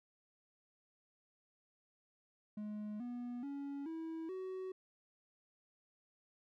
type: tone with pitch steps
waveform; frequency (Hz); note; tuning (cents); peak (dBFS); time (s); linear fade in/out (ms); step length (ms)
triangle; 210.5 / 243.2 / 281 / 324.6 / 375.1; G#3 / B3 / C#4 / E4 / F#4; +24 / -26 / +24 / -27 / +24; -39; 2.57-4.72; 5; 430
effects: none